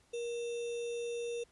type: tone with sample-and-hold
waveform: sine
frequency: 472.2 Hz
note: A#4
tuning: 22 cents sharp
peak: -35 dBFS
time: 0.13-1.44 s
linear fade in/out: 10 ms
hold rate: 3150 Hz
effects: pink hiss -68 dBFS RMS until 1.51 s + resampled to 24000 Hz